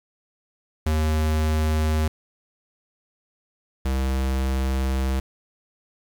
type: tone pair in turn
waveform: square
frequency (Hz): 77.78 / 66.01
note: D#2 / C2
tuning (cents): 0 / +16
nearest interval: minor third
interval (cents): 284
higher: first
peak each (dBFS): -20 / -22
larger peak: first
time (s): 0.86-2.08 / 3.85-5.2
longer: second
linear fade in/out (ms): 5
effects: 8-bit